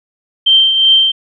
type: tone with tremolo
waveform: sine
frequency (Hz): 3136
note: G7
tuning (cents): 0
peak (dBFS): -4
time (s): 0.46-1.12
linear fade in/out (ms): 10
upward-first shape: triangle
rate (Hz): 2.7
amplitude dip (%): 55
effects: none